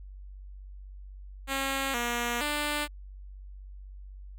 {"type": "tone with pitch steps", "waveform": "5% pulse", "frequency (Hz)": [271.3, 238.8, 295.5], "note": ["C#4", "A#3", "D4"], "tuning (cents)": [-37, 42, 11], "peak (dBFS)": -17, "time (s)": [1.47, 2.88], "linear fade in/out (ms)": 50, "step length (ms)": 470, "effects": ["added 48 Hz sine -42 dBFS peak until 4.38 s"]}